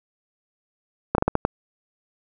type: slowing click train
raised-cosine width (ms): 1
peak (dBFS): -4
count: 6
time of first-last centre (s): 1.15-1.451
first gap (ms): 32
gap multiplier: 1.32
effects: none